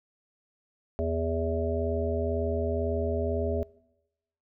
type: harmonic tone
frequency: 82 Hz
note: E2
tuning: 9 cents flat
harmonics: 1 / 3 / 5 / 7 / 8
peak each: -30 / -35 / -32 / -34 / -33 dBFS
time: 0.99-3.63 s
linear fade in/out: 0 ms
effects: noise-tail reverb RT60 0.9 s tail -23 dB re dry